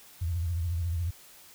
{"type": "tone with vibrato", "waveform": "sine", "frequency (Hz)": 85, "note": "F2", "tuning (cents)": -46, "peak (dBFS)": -27, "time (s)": [0.21, 1.11], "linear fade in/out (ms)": 10, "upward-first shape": "triangle", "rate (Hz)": 14, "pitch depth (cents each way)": 140, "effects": ["white hiss -53 dBFS RMS until 1.54 s"]}